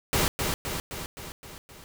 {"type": "noise with echo", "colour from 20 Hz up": "pink", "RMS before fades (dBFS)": -24, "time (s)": [0.13, 0.28], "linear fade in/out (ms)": 0, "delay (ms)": 260, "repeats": 6, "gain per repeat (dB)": -4, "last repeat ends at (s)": 1.84, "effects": []}